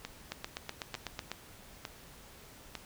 two click trains, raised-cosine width 0.2 ms, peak -19 / -21 dBFS, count 9 / 4, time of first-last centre 0.32-1.316 / 0.05-2.753 s, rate 8.03 / 1.11 Hz, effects pink hiss -54 dBFS RMS until 2.85 s

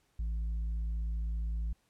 triangle tone with tanh clipping, 55.3 Hz, A1, 9 cents sharp, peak -32 dBFS, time 0.19-1.73 s, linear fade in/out 5 ms, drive 8 dB, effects pink hiss -73 dBFS RMS until 1.89 s + low-pass 12000 Hz 12 dB/octave

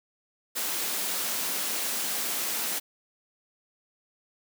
white high-pass noise, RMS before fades -30 dBFS, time 0.55-2.8 s, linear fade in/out 20 ms, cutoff 170 Hz, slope 48 dB/octave, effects none

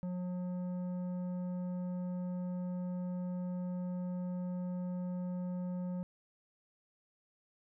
sine tone with tanh clipping, 180 Hz, F#3, 47 cents flat, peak -37 dBFS, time 0.03-6.03 s, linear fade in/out 0 ms, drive 10 dB, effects none

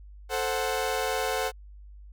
sawtooth chord, F# diminished, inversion first, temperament equal, 440 / 523.3 / 740 Hz, A4 / C5 / F#5, 0 / 0 / 0 cents, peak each -27 dBFS, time 0.29-1.52 s, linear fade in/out 50 ms, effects added 50 Hz sine -44 dBFS peak until 2.12 s

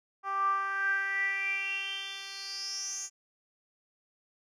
10% pulse tone with band-pass filter sweep, 392 Hz, G4, in tune, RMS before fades -33 dBFS, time 0.23-3.1 s, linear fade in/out 50 ms, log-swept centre 1000 to 6900 Hz, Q 9.4, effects none

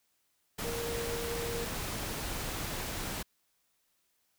sine tone in noise, 467.8 Hz, A#4, 6 cents sharp, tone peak -36 dBFS, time 0.64-1.65 s, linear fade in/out 10 ms, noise pink, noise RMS -37 dBFS, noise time 0.58-3.23 s, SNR -2 dB, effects white hiss -75 dBFS RMS until 4.38 s

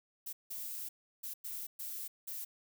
violet noise bursts at uneven times, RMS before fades -42 dBFS, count 6, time 0.26-0.33 / 0.5-0.89 / 1.23-1.34 / 1.44-1.67 / 1.79-2.08 / 2.27-2.45 s, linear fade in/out 10 ms, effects none

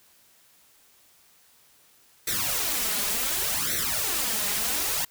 white noise with flanger, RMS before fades -27 dBFS, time 2.27-5.05 s, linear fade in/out 5 ms, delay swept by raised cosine 0.5 to 4.9 ms, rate 0.68 Hz, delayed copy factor +0.9, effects white hiss -59 dBFS RMS until 5.1 s

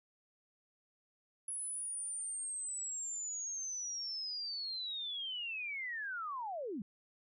sine linear sweep, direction down, 10370 to 176 Hz, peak -38 dBFS, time 1.48-6.82 s, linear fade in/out 2 ms, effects none

